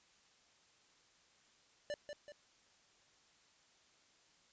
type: tone with echo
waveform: square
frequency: 587.3 Hz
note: D5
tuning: in tune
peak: -39 dBFS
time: 1.9-1.94 s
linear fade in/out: 0 ms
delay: 190 ms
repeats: 2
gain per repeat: -6 dB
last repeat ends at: 2.32 s
effects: white hiss -69 dBFS RMS until 4.52 s + resampled to 16000 Hz